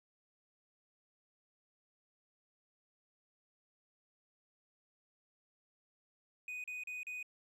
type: tone bursts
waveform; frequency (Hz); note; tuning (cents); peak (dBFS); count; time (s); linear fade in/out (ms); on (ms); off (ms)
triangle; 2489; D#7; 0; -39; 4; 6.48-7.228; 2; 160; 36
effects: none